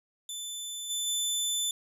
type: tone with level steps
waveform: 20% pulse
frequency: 3520 Hz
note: A7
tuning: in tune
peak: -30 / -24 / -22 dBFS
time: 0.29-1.71 s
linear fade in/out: 2 ms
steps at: 0.89 / 1.06 s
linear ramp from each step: 20 ms
effects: none